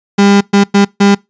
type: tone bursts at uneven times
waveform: 35% pulse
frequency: 200.5 Hz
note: G3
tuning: 39 cents sharp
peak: -3 dBFS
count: 4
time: 0.18-0.41 / 0.53-0.64 / 0.74-0.85 / 1-1.15 s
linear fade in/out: 10 ms
effects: noise-tail reverb RT60 0.2 s tail -24 dB re dry + resampled to 16000 Hz

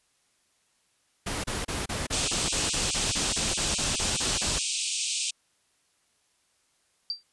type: noise bursts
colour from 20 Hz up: pink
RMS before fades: -31 dBFS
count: 16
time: 1.26-4.59 s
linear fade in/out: 10 ms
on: 180 ms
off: 30 ms
type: band-pass noise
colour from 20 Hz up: white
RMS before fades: -30 dBFS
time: 2.12-5.31 s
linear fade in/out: 10 ms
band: 2400 to 9000 Hz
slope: 96 dB/octave
type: tone with exponential decay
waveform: sine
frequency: 4691 Hz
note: D8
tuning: 3 cents flat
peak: -24 dBFS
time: 7.1-7.23 s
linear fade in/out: 1 ms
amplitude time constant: 27 ms
effects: white hiss -69 dBFS RMS until 7.32 s + resampled to 24000 Hz

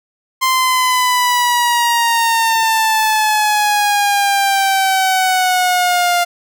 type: exponential sweep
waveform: sawtooth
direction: down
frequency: 1046.5 to 698.5 Hz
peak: -8 dBFS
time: 0.41-6.25 s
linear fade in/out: 20 ms
effects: none

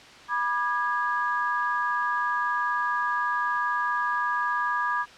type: tone cluster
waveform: sine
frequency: 978 / 1199 / 1654 Hz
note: B5 / D6 / G#6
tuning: -17 / +36 / -8 cents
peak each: -28 dBFS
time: 0.28-5.06 s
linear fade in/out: 50 ms
effects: white hiss -47 dBFS RMS until 5.17 s + low-pass 4000 Hz 12 dB/octave

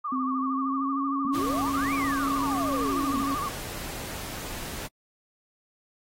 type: tone with vibrato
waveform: sine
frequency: 1156 Hz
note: D6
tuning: 28 cents flat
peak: -28 dBFS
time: 0.04-3.49 s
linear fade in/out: 10 ms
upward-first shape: sine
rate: 13 Hz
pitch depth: 97 cents each way
type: tone with pitch glide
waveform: sine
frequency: 260 to 275.3 Hz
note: C4 to C#4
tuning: -11 to -12 cents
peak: -27 dBFS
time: 0.12-3.35 s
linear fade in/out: 5 ms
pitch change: +99 cents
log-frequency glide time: 0.24-1.04 s
type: exponential two-way sweep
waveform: sine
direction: up then down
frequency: 217.1 to 2429 to 217.1 Hz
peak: -32 dBFS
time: 1.25-3.22 s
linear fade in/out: 0 ms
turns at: 1.94 s
type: noise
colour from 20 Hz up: pink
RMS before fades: -37 dBFS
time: 1.33-4.88 s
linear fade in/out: 20 ms
effects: AAC 48 kbps

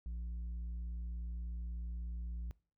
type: tone with tanh clipping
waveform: sine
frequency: 58.27 Hz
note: A#1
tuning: in tune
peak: -40 dBFS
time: 0.06-2.51 s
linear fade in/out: 0 ms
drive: 5 dB
effects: noise-tail reverb RT60 0.4 s tail -22 dB re dry

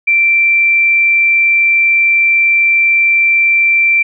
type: tone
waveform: sine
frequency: 2349 Hz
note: D7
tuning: in tune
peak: -7 dBFS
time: 0.07-4.03 s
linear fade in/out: 10 ms
effects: none

